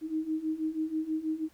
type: beating tone pair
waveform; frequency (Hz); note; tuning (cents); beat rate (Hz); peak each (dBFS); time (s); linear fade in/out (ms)
sine; 311.1 / 317.3; D#4 / D#4; 0 / +34; 6.2; -34 / -31; 0.01-1.49; 50
effects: pink hiss -64 dBFS RMS until 1.53 s